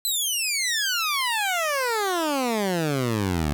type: exponential sweep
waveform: 15% pulse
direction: down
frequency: 4087 to 70.4 Hz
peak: -16 dBFS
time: 0.05-3.53 s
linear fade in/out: 0 ms
effects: none